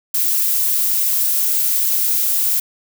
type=noise; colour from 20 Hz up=violet; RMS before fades=-17 dBFS; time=0.14-2.6 s; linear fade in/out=5 ms; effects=none